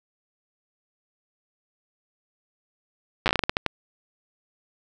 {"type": "slowing click train", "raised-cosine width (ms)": 0.3, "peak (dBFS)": -5, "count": 12, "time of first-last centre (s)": [3.26, 3.663], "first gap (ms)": 8, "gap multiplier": 1.28, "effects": []}